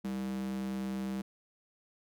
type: tone with high-pass filter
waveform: square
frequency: 65.41 Hz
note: C2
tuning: in tune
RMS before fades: -36 dBFS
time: 0.04-1.22 s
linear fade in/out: 10 ms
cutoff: 220 Hz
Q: 6.8
effects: none